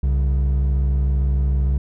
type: tone pair together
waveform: triangle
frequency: 65.41 / 138.6 Hz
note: C2 / C#3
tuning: 0 / 0 cents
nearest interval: octave + minor second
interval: 1300 cents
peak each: -14 / -24 dBFS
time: 0.03-1.78 s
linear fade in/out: 5 ms
effects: none